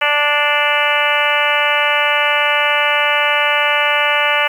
harmonic tone with a mistuned harmonic, 293.1 Hz, D4, 3 cents flat, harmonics 2 / 3 / 4 / 5 / 6 / 7 / 8 / 9 / 10, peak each -21 / -21 / -21 / -21 / -21 / -21 / -21 / -21 / -21 dBFS, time 0.01-4.48 s, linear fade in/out 10 ms, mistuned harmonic 7, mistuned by +21 cents, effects 7-bit

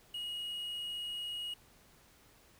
triangle tone with quantisation, 2889 Hz, F#7, 42 cents flat, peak -36 dBFS, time 0.14-1.54 s, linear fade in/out 5 ms, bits 10, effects pink hiss -63 dBFS RMS until 2.59 s

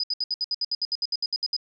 sine tone bursts, 4978 Hz, D#8, in tune, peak -23 dBFS, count 16, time 0-1.565 s, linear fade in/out 2 ms, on 35 ms, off 67 ms, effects none

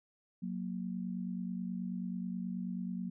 sine tone pair together, 183.78 / 233.1 Hz, F#3 / A#3, -11 / 0 cents, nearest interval major third, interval 411 cents, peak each -37 / -40 dBFS, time 0.42-3.1 s, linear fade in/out 10 ms, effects none

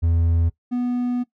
triangle tone pair in turn, 83.7 / 245.7 Hz, E2 / B3, +27 / -9 cents, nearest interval octave + perfect fifth, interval 1864 cents, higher second, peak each -14 / -18 dBFS, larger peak first, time 0.02-0.5 / 0.71-1.24 s, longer second, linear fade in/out 20 ms, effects noise-tail reverb RT60 0.1 s tail -18 dB re dry

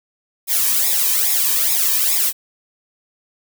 blue noise with flanger, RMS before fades -17 dBFS, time 0.47-2.33 s, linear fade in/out 50 ms, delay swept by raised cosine 0.66 to 1.47 ms, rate 2.4 Hz, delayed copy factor -0.95, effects none

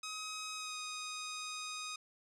10% pulse tone with pitch glide, 1266 to 1247.8 Hz, D#6 to D#6, +30 to +5 cents, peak -32 dBFS, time 0.03-1.96 s, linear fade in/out 5 ms, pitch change -25 cents, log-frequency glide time 0.56-0.77 s, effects low-pass 10000 Hz 12 dB/octave + 12-bit

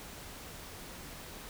silence, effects pink hiss -47 dBFS RMS until 1.49 s

